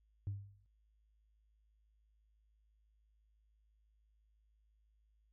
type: tone with exponential decay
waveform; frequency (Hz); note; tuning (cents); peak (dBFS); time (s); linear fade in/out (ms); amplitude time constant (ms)
sine; 99.8; G2; +32; -33; 0.27-0.66; 0; 83
effects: tanh soft clip ceiling -34 dBFS + added 53 Hz sine -70 dBFS peak until 5.32 s